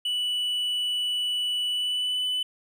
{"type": "tone with pitch glide", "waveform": "triangle", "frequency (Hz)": [2960, 2998], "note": ["F#7", "F#7"], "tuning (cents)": [0, 22], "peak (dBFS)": -23, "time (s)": [0.05, 2.43], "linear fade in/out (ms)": 5, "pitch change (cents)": 22, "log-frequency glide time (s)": [1.69, 2.28], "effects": []}